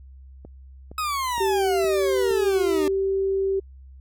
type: click train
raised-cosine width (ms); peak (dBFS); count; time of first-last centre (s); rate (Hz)
2; -27; 5; 0.45-2.31; 2.15
type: exponential sweep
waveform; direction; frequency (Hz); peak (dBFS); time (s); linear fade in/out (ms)
40% pulse; down; 1281 to 293.7; -23; 0.98-2.88; 2
type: tone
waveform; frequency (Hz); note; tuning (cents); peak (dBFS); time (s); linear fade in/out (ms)
sine; 387.9; G4; -18; -20; 1.4-3.6; 10
effects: added 66 Hz sine -42 dBFS peak until 4 s